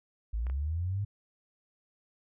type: linear sweep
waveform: sine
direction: up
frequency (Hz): 51.91 to 104.1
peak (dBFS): -29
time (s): 0.33-1.05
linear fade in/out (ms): 10
type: clicks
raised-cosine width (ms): 0.5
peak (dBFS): -33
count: 2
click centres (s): 0.468 / 0.499
effects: none